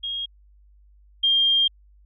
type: tone pair in turn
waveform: sine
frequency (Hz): 3261 / 3205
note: G#7 / G7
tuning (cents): -32 / +38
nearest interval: unison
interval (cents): 30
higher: first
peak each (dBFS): -26 / -16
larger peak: second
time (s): 0.03-0.26 / 1.23-1.68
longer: second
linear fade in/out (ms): 10
effects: added 50 Hz sine -51 dBFS peak until 2.05 s